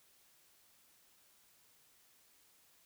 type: silence
effects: white hiss -68 dBFS RMS until 2.85 s

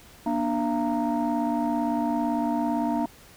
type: tone cluster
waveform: sine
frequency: 238.5 / 296.3 / 681 / 926 Hz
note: A#3 / D4 / F5 / A#5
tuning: +40 / +15 / -44 / -12 cents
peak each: -26 / -26 / -29 / -29 dBFS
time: 0.26-3.06 s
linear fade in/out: 5 ms
effects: tanh soft clip ceiling -17 dBFS + pink hiss -51 dBFS RMS until 3.36 s

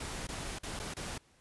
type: noise with dropouts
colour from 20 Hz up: pink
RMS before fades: -40 dBFS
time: 0-1.18 s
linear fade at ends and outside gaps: 5 ms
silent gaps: 0.271-0.287 / 0.587-0.632 / 0.793-0.797 / 0.939-0.966 s
effects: pink hiss -66 dBFS RMS until 1.4 s + resampled to 24000 Hz

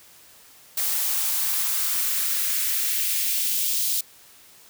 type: noise with high-pass filter sweep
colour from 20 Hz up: blue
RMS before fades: -24 dBFS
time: 0.77-4.01 s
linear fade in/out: 5 ms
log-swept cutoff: 560 to 3700 Hz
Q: 1.4
effects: white hiss -51 dBFS RMS until 4.69 s

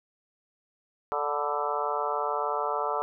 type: harmonic tone with a mistuned harmonic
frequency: 146.83 Hz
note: D3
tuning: in tune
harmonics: 3 / 4 / 5 / 6 / 7 / 8 / 9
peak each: -34 / -34 / -34 / -34 / -34 / -34 / -34 dBFS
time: 1.12-3.02 s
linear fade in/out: 0 ms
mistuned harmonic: 7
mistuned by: -51 cents
effects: none

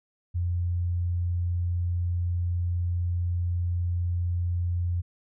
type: tone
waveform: sine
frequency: 87.6 Hz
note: F2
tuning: 6 cents sharp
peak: -24 dBFS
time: 0.34-5.02 s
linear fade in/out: 20 ms
effects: none

